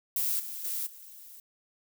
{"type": "noise with level steps", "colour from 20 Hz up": "violet", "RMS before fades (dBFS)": [-29, -39, -33, -49], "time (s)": [0.16, 1.4], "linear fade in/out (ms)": 2, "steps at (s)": [0.39, 0.64, 0.86], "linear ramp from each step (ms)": 10, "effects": []}